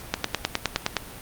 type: click train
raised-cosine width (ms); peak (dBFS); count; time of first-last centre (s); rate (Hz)
0.2; -4; 9; 0.14-0.967; 9.67
effects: pink hiss -41 dBFS RMS until 1.21 s + Opus 48 kbps